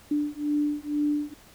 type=beating tone pair; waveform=sine; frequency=293.9 / 296 Hz; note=D4 / D4; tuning=+1 / +14 cents; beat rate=2.1 Hz; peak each=-27 dBFS; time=0.11-1.34 s; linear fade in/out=5 ms; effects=pink hiss -53 dBFS RMS until 1.54 s